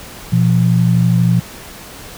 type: tone pair together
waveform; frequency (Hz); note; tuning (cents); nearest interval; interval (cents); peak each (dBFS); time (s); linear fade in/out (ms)
sine; 120.85 / 173.2; B2 / F3; -37 / -14; tritone; 623; -12; 0.32-1.4; 10
effects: pink hiss -34 dBFS RMS until 2.17 s